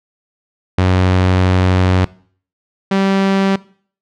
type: tone pair in turn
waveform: sawtooth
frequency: 92.3 / 194.34 Hz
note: F#2 / G3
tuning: -4 / -15 cents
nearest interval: octave + minor second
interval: 1289 cents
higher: second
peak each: -6 / -8 dBFS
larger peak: first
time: 0.78-2.05 / 2.91-3.56 s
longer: first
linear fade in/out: 5 ms
effects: noise-tail reverb RT60 0.5 s tail -21 dB re dry + low-pass 4000 Hz 12 dB/octave